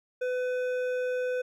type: tone with hard clipping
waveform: sine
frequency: 502 Hz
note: B4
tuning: 28 cents sharp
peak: -29 dBFS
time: 0.21-1.42 s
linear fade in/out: 10 ms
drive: 9 dB
effects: none